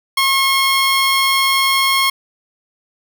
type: tone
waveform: 15% pulse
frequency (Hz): 1081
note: C#6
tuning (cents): -44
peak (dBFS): -6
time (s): 0.17-2.1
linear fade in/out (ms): 5
effects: none